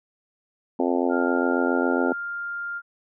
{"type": "harmonic tone", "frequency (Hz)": 87.31, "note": "F2", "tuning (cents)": 0, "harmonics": [3, 4, 5, 6, 7, 8, 9, 10], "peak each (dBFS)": [-24, -26, -28, -30, -31, -32, -33, -34], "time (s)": [0.79, 2.13], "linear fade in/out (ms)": 5}
{"type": "tone", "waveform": "sine", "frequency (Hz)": 1400, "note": "F6", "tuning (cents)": 4, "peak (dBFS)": -28, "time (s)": [1.09, 2.82], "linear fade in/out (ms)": 50}
{"effects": []}